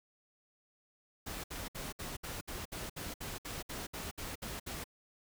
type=noise bursts; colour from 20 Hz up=pink; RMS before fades=-42 dBFS; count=15; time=1.26-4.842 s; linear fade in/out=10 ms; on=180 ms; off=63 ms; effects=none